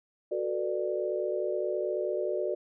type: chord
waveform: sine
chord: B minor seventh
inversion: second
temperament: just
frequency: 370.4 / 444.5 / 493.9 / 592.7 Hz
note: F#4 / A4 / B4 / D5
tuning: +2 / +18 / 0 / +16 cents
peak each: -32 / -35 / -37 / -32 dBFS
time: 0.31-2.55 s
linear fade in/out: 10 ms
effects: none